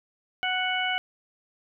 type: harmonic tone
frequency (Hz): 740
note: F#5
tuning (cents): 0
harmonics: 1 / 2 / 3 / 4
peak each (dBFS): -30 / -30 / -30 / -30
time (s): 0.43-0.98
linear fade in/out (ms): 0
effects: none